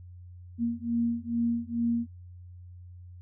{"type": "beating tone pair", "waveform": "sine", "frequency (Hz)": [233.1, 235.4], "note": ["A#3", "A#3"], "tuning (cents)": [0, 17], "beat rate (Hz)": 2.3, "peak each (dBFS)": -29, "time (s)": [0.58, 2.07], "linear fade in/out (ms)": 50, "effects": ["added 89 Hz sine -44 dBFS peak until 3.21 s"]}